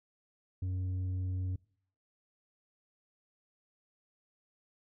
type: tone with tanh clipping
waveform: sine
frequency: 92.5 Hz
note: F#2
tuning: in tune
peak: -33 dBFS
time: 0.62-1.56 s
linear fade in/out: 5 ms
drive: 5 dB
effects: noise-tail reverb RT60 0.6 s tail -24 dB re dry